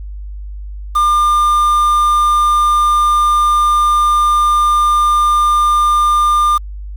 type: tone with quantisation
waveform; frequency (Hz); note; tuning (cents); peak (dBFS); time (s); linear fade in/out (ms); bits
triangle; 1200; D6; +37; -7; 0.95-6.58; 10; 5
effects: added 50 Hz sine -24 dBFS peak until 6.96 s